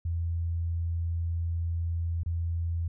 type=tone with dropouts; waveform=sine; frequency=84.1 Hz; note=E2; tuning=35 cents sharp; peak=-27 dBFS; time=0.05-2.88 s; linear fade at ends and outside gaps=5 ms; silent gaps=2.234-2.26 s; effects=none